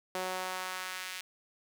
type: tone with high-pass filter sweep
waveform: sawtooth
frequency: 185 Hz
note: F#3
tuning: in tune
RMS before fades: -38 dBFS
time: 0.15-1.21 s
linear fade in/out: 2 ms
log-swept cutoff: 500 to 2300 Hz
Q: 1.1
effects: none